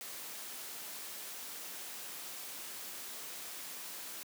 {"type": "noise", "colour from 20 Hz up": "white", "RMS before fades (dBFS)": -45, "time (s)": [0.01, 4.23], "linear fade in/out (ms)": 0, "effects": ["high-pass 200 Hz 12 dB/octave"]}